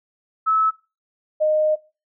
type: tone pair in turn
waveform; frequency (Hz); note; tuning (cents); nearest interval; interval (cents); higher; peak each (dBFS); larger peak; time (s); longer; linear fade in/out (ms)
sine; 1300 / 616; E6 / D#5; -24 / -17; octave + minor second; 1293; first; -15; neither; 0.46-0.71 / 1.4-1.76; second; 20
effects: noise-tail reverb RT60 0.3 s tail -19 dB re dry